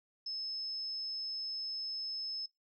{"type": "tone", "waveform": "sine", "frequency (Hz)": 5210, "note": "E8", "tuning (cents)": -21, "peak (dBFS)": -37, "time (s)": [0.26, 2.46], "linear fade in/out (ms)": 5, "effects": ["noise-tail reverb RT60 0.2 s tail -20 dB re dry"]}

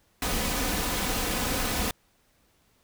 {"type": "noise with comb filter", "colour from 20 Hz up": "pink", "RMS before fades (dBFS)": -28, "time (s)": [0.22, 1.91], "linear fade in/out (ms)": 2, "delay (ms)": 4, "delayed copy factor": 0.5, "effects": ["pink hiss -66 dBFS RMS until 2.83 s"]}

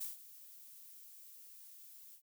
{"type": "noise with ADSR envelope", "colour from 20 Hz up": "violet", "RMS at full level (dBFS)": -40, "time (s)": [0, 2.22], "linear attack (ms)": 15, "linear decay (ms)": 150, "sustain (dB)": -16, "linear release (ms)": 82, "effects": []}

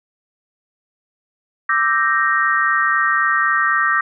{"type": "chord", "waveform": "sine", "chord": "E half-diminished seventh", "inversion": "third", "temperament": "equal", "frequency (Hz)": [1174.7, 1318.5, 1568, 1864.7], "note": ["D6", "E6", "G6", "Bb6"], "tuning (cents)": [0, 0, 0, 0], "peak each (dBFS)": [-19, -21, -20, -18], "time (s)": [1.69, 4.01], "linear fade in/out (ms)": 5, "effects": []}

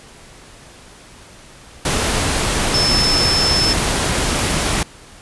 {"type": "tone in noise", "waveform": "sine", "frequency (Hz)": 5274, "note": "E8", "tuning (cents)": 0, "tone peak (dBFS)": -15, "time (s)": [2.74, 3.73], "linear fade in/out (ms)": 2, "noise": "pink", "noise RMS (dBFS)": -18, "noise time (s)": [1.85, 4.83], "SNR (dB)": 0, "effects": ["pink hiss -42 dBFS RMS until 5.21 s", "resampled to 24000 Hz"]}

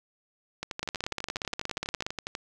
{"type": "two click trains", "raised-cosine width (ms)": 0.2, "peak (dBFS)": [-16, -14], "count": [22, 22], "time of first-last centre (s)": [[0.63, 2.351], [0.83, 2.065]], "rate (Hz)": [12.2, 17], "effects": []}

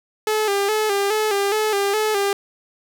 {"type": "tone with vibrato", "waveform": "sawtooth", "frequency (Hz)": 414.8, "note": "G#4", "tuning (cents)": -2, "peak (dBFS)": -14, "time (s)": [0.27, 2.33], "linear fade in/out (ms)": 2, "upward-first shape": "square", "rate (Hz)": 2.4, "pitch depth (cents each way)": 65, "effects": []}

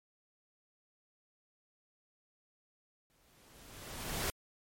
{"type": "noise with exponential growth", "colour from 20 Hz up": "pink", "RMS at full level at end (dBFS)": -33, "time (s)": [3.1, 4.3], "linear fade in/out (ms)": 0, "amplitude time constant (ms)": 260, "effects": ["MP3 64 kbps"]}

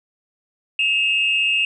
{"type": "tone pair together", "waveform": "sine", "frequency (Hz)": [2578, 2794], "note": ["E7", "F7"], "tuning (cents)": [-39, 0], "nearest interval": "minor second", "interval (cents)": 139, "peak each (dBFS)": -18, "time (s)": [0.79, 1.65], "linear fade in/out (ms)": 2, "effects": ["tanh soft clip ceiling -9 dBFS"]}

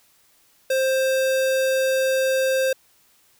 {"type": "tone", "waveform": "square", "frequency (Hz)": 527, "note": "C5", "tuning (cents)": 12, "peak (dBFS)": -19, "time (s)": [0.7, 2.73], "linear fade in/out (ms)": 5, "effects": ["white hiss -59 dBFS RMS until 3.39 s"]}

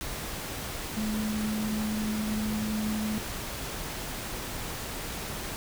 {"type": "tone in noise", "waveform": "sine", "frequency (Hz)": 214.5, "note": "A3", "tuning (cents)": -44, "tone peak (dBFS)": -28, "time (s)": [0.97, 3.18], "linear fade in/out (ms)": 0, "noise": "pink", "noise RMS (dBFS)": -36, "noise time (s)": [0.01, 5.56], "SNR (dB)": 5, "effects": []}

